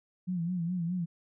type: tone with vibrato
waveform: sine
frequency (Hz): 174.61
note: F3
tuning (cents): 0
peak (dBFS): -29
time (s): 0.27-1.06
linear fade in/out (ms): 20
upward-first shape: sine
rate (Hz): 4.8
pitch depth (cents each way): 92
effects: none